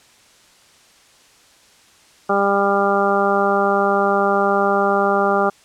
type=harmonic tone; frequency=199.2 Hz; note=G3; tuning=28 cents sharp; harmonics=1 / 2 / 3 / 4 / 5 / 6 / 7; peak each=-24 / -20 / -21 / -20 / -30 / -21 / -24 dBFS; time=2.29-5.5 s; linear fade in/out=10 ms; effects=white hiss -51 dBFS RMS until 5.64 s + low-pass 8000 Hz 12 dB/octave